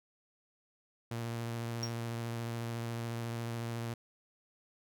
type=tone with vibrato; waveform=sawtooth; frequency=116.54 Hz; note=A#2; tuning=in tune; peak=-32 dBFS; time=1.11-3.94 s; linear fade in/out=5 ms; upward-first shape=triangle; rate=14 Hz; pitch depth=20 cents each way
type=tone with exponential decay; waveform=triangle; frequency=5588 Hz; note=F8; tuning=in tune; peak=-30 dBFS; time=1.83-1.93 s; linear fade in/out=2 ms; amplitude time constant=21 ms
effects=none